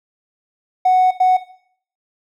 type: tone bursts at uneven times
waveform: triangle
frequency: 740 Hz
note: F#5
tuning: in tune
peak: -6 dBFS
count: 2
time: 0.85-1.11 / 1.2-1.37 s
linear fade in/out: 10 ms
effects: noise-tail reverb RT60 0.6 s tail -17 dB re dry + tanh soft clip ceiling -7 dBFS